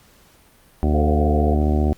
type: harmonic tone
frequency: 75.1 Hz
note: D2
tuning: 39 cents sharp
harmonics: 1 / 2 / 3 / 4 / 5 / 6 / 7 / 8 / 9 / 10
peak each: -17 / -28 / -23 / -26 / -27 / -38 / -36 / -33 / -34 / -31 dBFS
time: 0.83-1.93 s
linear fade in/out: 0 ms
type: chord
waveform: sine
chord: F major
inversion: first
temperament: equal with one note detuned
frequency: 440 / 517.8 / 698.5 Hz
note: A4 / C5 / F5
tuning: 0 / -18 / 0 cents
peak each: -26 / -30 / -25 dBFS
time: 0.93-1.56 s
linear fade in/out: 20 ms
effects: pink hiss -53 dBFS RMS until 1.97 s + Opus 48 kbps